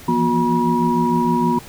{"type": "tone cluster", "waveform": "sine", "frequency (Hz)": [166.4, 172.9, 240.5, 361.1, 963], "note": ["E3", "F3", "B3", "F#4", "B5"], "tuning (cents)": [17, -17, -46, -42, -44], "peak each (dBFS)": [-25, -25, -18, -23, -19], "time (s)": [0.08, 1.59], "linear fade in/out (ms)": 5, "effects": ["pink hiss -40 dBFS RMS until 1.68 s"]}